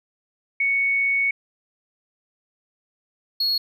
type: tone pair in turn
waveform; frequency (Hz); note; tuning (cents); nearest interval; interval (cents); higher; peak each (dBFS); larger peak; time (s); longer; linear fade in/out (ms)
sine / triangle; 2221 / 4326; C#7 / C#8; +3 / -43; octave; 1154; second; -18; neither; 0.6-1.31 / 3.4-3.58; first; 5
effects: none